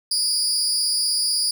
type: tone with amplitude modulation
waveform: 30% pulse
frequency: 4876 Hz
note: D#8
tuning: 36 cents flat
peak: -12 dBFS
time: 0.11-1.51 s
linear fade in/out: 5 ms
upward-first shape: sine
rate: 264 Hz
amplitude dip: 100%
effects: none